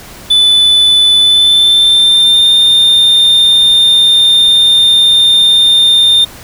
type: tone with pitch glide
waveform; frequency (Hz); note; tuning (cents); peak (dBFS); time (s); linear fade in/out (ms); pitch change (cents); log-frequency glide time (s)
triangle; 3494 to 3619; A7 to A7; -13 to +48; -3; 0.3-6.25; 10; +61; 1.19-2.48
effects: pink hiss -32 dBFS RMS until 6.43 s